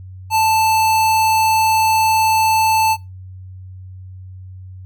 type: tone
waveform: square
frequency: 881 Hz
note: A5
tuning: 2 cents sharp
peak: -13 dBFS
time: 0.3-2.97 s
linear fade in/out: 50 ms
effects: noise-tail reverb RT60 0.2 s tail -19 dB re dry + added 93 Hz sine -32 dBFS peak until 4.85 s